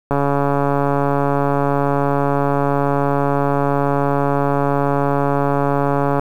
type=click train; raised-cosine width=1 ms; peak=-4 dBFS; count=859; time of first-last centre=0.11-6.195 s; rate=141 Hz; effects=7-bit